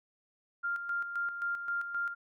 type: tone with tremolo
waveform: sine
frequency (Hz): 1396.9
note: F6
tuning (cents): 0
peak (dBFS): -30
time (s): 0.63-2.15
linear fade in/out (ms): 20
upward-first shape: square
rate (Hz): 3.8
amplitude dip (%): 55
effects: none